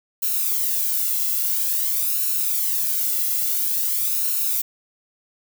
violet noise with flanger, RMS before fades -22 dBFS, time 0.22-4.62 s, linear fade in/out 10 ms, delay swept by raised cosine 0.73 to 1.49 ms, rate 0.49 Hz, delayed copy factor +0.65, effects none

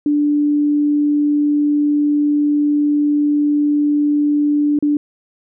sine tone with dropouts, 293.7 Hz, D4, in tune, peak -12 dBFS, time 0.06-4.97 s, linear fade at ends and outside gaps 2 ms, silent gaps 4.789-4.825 s, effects none

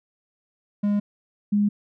triangle / sine tone pair in turn, 205.1 / 205.8 Hz, G#3 / G#3, -21 / -16 cents, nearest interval unison, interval 5 cents, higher second, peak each -17 dBFS, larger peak neither, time 0.83-1 / 1.52-1.69 s, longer neither, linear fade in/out 10 ms, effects none

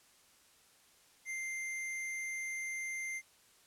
square tone, 2093 Hz, C7, in tune, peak -38 dBFS, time 1.25-3.22 s, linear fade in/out 50 ms, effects white hiss -65 dBFS RMS until 3.66 s + low-pass 11000 Hz 12 dB/octave

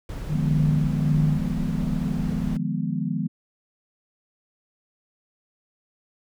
brown noise, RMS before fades -32 dBFS, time 0.09-2.57 s, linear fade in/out 2 ms
sine tone with vibrato, 150.9 Hz, D3, 47 cents sharp, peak -20 dBFS, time 0.28-1.41 s, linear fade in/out 50 ms, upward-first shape sine, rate 4.5 Hz, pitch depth 9 cents each way
sine chord, F half-diminished seventh, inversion third, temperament equal with one note detuned, 152.71 / 174.61 / 207.7 / 246.9 Hz, Eb3 / F3 / Ab3 / Cb4, -32 / 0 / 0 / 0 cents, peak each -29 / -28 / -29 / -30 dBFS, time 0.33-3.28 s, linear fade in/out 10 ms
effects none

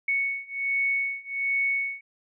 sine beating tone pair, 2217 / 2218.3 Hz, C#7 / C#7, 0 / +1 cents, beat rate 1.3 Hz, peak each -28 / -27 dBFS, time 0.08-2.01 s, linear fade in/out 5 ms, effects none

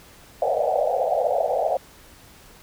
white band-pass noise, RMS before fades -22 dBFS, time 0.42-1.77 s, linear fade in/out 2 ms, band 480 to 780 Hz, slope 96 dB/octave, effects pink hiss -49 dBFS RMS until 2.62 s

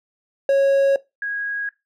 triangle / sine tone pair in turn, 550 / 1648.1 Hz, C#5 / G#6, -14 / -14 cents, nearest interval octave + perfect fifth, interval 1900 cents, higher second, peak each -11 / -23 dBFS, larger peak first, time 0.49-0.96 / 1.22-1.69 s, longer neither, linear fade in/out 2 ms, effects noise-tail reverb RT60 0.2 s tail -19 dB re dry

